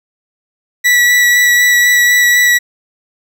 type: tone with vibrato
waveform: 40% pulse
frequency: 1949 Hz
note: B6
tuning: 23 cents flat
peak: -6 dBFS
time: 0.84-2.59 s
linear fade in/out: 20 ms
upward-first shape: sine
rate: 4 Hz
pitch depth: 11 cents each way
effects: none